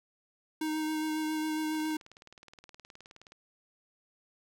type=tone with vibrato; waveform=square; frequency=311.1 Hz; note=D#4; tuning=in tune; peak=-31 dBFS; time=0.61-1.97 s; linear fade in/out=5 ms; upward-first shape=sine; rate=7.3 Hz; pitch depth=14 cents each way
type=click train; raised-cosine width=0.2 ms; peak=-34 dBFS; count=31; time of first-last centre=1.75-3.321 s; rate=19.1 Hz
effects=none